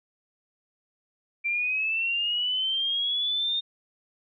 sine linear sweep, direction up, 2349 to 3666 Hz, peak -24 dBFS, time 1.44-3.61 s, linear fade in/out 20 ms, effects none

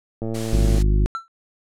click train, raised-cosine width 2 ms, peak -15 dBFS, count 64, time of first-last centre 0.22-0.782 s, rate 112 Hz
white noise, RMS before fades -34 dBFS, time 0.34-0.83 s, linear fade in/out 10 ms
harmonic tone, 51 Hz, G#1, 31 cents flat, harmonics 1 / 2 / 3 / 4 / 5 / 6 / 7, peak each -15 / -24 / -26 / -31 / -34 / -36 / -32 dBFS, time 0.53-1.06 s, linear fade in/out 0 ms
triangle tone with exponential decay, 1342 Hz, E6, 31 cents sharp, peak -19 dBFS, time 1.15-1.28 s, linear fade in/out 0 ms, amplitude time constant 28 ms
effects low-pass 9000 Hz 12 dB/octave

